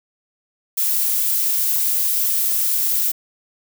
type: noise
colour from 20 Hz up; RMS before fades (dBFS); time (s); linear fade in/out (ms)
violet; -19; 0.77-3.12; 10
effects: none